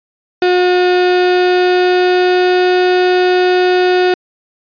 35% pulse tone with pitch glide, 361.1 to 363.8 Hz, F#4 to F#4, -42 to -29 cents, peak -7 dBFS, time 0.42-4.14 s, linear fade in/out 2 ms, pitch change +13 cents, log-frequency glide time 0.92-2.81 s, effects resampled to 11025 Hz

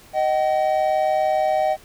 triangle tone pair together, 622.3 / 763 Hz, D#5 / G5, 0 / -47 cents, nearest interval major third, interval 353 cents, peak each -18 dBFS, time 0.13-1.77 s, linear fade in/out 50 ms, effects pink hiss -48 dBFS RMS until 1.84 s

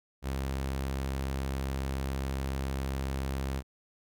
sawtooth tone, 67.2 Hz, C2, 47 cents sharp, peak -27 dBFS, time 0.22-3.63 s, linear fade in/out 50 ms, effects none

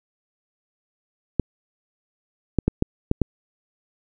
clicks, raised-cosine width 3 ms, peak -5 dBFS, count 6, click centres 1.397 / 2.587 / 2.68 / 2.824 / 3.114 / 3.217 s, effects none

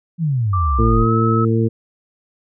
sine exponential sweep, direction down, 175 to 38.89 Hz, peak -15 dBFS, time 0.18-1.07 s, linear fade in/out 50 ms
sine tone with pitch glide, 1174.7 to 1295.9 Hz, D6 to E6, 0 to -30 cents, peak -19 dBFS, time 0.53-1.45 s, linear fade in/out 5 ms, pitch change +170 cents, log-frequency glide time 0.75-1.13 s
harmonic tone, 113.2 Hz, A2, 50 cents sharp, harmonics 1 / 2 / 3 / 4, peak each -16 / -19 / -21 / -22 dBFS, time 0.78-1.69 s, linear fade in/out 20 ms
effects none

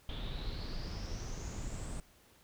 brown noise with low-pass filter sweep, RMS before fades -40 dBFS, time 0.09-2 s, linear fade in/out 2 ms, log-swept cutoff 3400 to 8500 Hz, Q 8.4, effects pink hiss -64 dBFS RMS until 2.43 s

